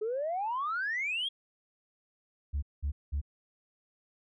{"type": "exponential sweep", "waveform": "sine", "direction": "up", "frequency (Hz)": [415.3, 3345], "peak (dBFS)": -29, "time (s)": [0.01, 1.29], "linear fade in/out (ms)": 10}
{"type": "tone bursts", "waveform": "sine", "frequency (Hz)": 71.7, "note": "D2", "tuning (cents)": -41, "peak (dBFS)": -27, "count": 3, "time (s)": [2.53, 3.215], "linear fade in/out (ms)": 20, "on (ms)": 95, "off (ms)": 200}
{"effects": ["tanh soft clip ceiling -26 dBFS"]}